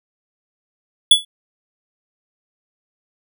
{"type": "tone with exponential decay", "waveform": "square", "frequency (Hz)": 3420, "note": "A7", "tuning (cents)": -50, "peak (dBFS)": -3, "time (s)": [1.11, 1.25], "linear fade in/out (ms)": 5, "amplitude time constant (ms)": 29, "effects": []}